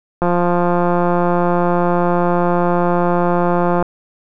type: click train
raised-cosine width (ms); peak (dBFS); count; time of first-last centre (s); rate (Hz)
1; -3; 632; 0.22-3.826; 175
effects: none